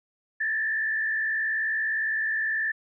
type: tone with frequency modulation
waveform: sine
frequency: 1760 Hz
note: A6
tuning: in tune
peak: -24 dBFS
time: 0.4-2.72 s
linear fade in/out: 10 ms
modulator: 59.2 Hz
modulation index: 0.86
effects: none